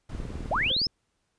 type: noise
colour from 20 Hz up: brown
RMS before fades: -37 dBFS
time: 0.09-0.71 s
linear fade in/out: 5 ms
type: click train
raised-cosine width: 3 ms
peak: -24 dBFS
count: 15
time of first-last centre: 0.15-0.868 s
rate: 19.5 Hz
type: linear sweep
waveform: sine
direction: up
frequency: 503 to 5370 Hz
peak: -23 dBFS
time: 0.51-0.87 s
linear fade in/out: 5 ms
type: tone with exponential decay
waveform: triangle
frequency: 523.3 Hz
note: C5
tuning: in tune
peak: -30 dBFS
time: 0.7-0.82 s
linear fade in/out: 5 ms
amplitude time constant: 24 ms
effects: pink hiss -75 dBFS RMS until 1.38 s + resampled to 22050 Hz